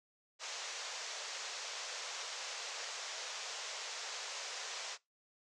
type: band-pass noise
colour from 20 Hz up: white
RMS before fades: -44 dBFS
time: 0.39-4.98 s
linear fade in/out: 50 ms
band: 440 to 7000 Hz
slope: 48 dB/octave
effects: noise-tail reverb RT60 0.2 s tail -22 dB re dry